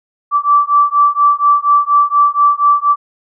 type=beating tone pair; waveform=sine; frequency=1160 / 1164.2 Hz; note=D6 / D6; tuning=-22 / -15 cents; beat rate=4.2 Hz; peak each=-11 dBFS; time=0.31-2.96 s; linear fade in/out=50 ms; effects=none